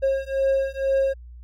triangle beating tone pair, 539 / 541.1 Hz, C#5 / C#5, -49 / -42 cents, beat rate 2.1 Hz, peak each -21 dBFS, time 0.02-1.14 s, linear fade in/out 20 ms, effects added 60 Hz sine -39 dBFS peak until 1.43 s

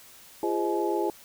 sine tone cluster, 342.2 / 409.5 / 517 / 626 / 851 Hz, F4 / G#4 / C5 / D#5 / G#5, -35 / -24 / -21 / +10 / +42 cents, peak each -28 / -29 / -34 / -36 / -31 dBFS, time 0.43-1.1 s, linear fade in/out 2 ms, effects white hiss -51 dBFS RMS until 1.24 s

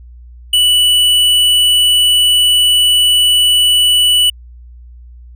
triangle tone with tanh clipping, 2960 Hz, F#7, in tune, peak -9 dBFS, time 0.53-4.3 s, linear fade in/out 5 ms, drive 16 dB, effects added 60 Hz sine -33 dBFS peak until 5.35 s

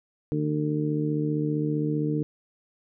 harmonic tone, 75.3 Hz, D2, 44 cents sharp, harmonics 2 / 3 / 4 / 5 / 6, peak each -27 / -36 / -27 / -40 / -32 dBFS, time 0.32-2.23 s, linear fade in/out 0 ms, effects none

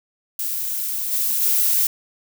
violet noise with level steps, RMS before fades -25 / -21 / -18 dBFS, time 0.39-1.87 s, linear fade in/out 2 ms, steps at 1.11 / 1.41 s, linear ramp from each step 20 ms, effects none

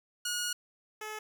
10% pulse tone pair in turn, 1444 / 429.3 Hz, F#6 / A4, -43 / -43 cents, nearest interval octave + major sixth, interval 2100 cents, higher first, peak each -23 / -30 dBFS, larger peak first, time 0.25-0.53 / 1.01-1.19 s, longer first, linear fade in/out 5 ms, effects none

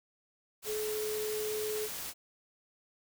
sine tone in noise, 427.7 Hz, A4, 49 cents flat, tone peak -33 dBFS, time 0.65-1.89 s, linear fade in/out 50 ms, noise white, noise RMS -40 dBFS, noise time 0.62-2.14 s, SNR +4 dB, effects none

